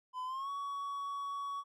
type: tone with pitch glide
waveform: triangle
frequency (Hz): 1013 to 1124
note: B5 to C#6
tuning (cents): +44 to +24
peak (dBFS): -35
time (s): 0.13-1.64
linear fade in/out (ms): 50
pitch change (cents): +180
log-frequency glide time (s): 0.25-0.5
effects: none